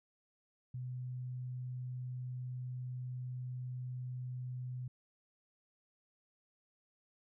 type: tone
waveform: sine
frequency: 125.9 Hz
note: B2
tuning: 34 cents sharp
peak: -39 dBFS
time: 0.74-4.88 s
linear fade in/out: 5 ms
effects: none